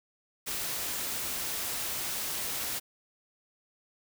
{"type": "noise", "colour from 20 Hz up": "white", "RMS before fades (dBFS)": -34, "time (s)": [0.46, 2.8], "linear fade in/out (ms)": 20, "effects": []}